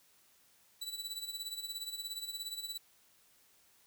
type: tone with tremolo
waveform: sawtooth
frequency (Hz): 3951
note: B7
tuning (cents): 0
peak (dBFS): -34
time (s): 0.81-2.78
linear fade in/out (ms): 10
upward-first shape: sine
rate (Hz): 17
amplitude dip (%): 70
effects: white hiss -67 dBFS RMS until 3.86 s